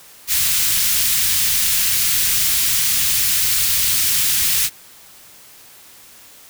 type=band-stop noise; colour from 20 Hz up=white; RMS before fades=-17 dBFS; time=0.27-4.7 s; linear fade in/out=50 ms; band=130 to 2100 Hz; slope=12 dB/octave; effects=white hiss -44 dBFS RMS until 6.49 s